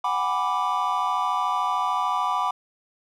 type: chord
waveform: triangle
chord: G# half-diminished seventh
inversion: third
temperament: equal with one note detuned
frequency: 740 / 813.5 / 987.8 / 1174.7 Hz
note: F#5 / G#5 / B5 / D6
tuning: 0 / -36 / 0 / 0 cents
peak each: -27 / -29 / -24 / -24 dBFS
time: 0.04-2.51 s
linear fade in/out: 5 ms
effects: none